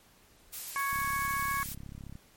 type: noise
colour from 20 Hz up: blue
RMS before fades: -39 dBFS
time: 0.52-1.75 s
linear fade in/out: 20 ms
type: harmonic tone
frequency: 554.4 Hz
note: C#5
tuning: in tune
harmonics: 2 / 3 / 4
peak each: -31 / -35 / -37 dBFS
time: 0.76-1.63 s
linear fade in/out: 0 ms
type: click train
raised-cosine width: 5 ms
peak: -32 dBFS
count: 43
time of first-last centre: 0.93-2.154 s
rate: 34.3 Hz
effects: pink hiss -61 dBFS RMS until 2.36 s + MP3 64 kbps